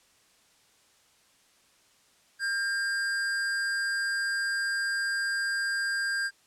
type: tone with amplitude modulation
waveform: square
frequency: 1600 Hz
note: G6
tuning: 35 cents sharp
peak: -26 dBFS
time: 2.39-6.31 s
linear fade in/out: 50 ms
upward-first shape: sine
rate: 215 Hz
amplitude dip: 35%
effects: white hiss -63 dBFS RMS until 6.46 s + low-pass 9000 Hz 12 dB/octave